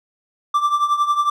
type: tone with tremolo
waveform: triangle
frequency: 1174.7 Hz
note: D6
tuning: in tune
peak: -10 dBFS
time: 0.54-1.3 s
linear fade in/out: 5 ms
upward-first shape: triangle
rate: 11 Hz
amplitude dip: 80%
effects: none